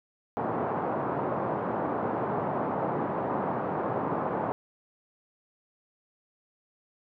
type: band-pass noise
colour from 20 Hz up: white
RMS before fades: -30 dBFS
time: 0.37-4.52 s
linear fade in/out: 0 ms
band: 120 to 1000 Hz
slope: 24 dB/octave
effects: none